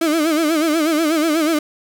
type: tone with vibrato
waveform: 35% pulse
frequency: 315.3 Hz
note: D#4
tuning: 23 cents sharp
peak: -13 dBFS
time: 0.01-1.59 s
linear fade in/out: 5 ms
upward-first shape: sine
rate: 8.2 Hz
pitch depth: 110 cents each way
effects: none